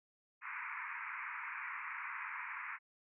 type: band-pass noise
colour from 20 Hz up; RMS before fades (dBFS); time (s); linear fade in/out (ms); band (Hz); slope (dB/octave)
white; -44; 0.41-2.79; 50; 920 to 2400; 96
effects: none